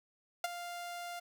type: tone with ADSR envelope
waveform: sawtooth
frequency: 698.5 Hz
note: F5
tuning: in tune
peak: -25 dBFS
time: 0.44-1.2 s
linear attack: 3 ms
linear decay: 23 ms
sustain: -12 dB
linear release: 12 ms
effects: none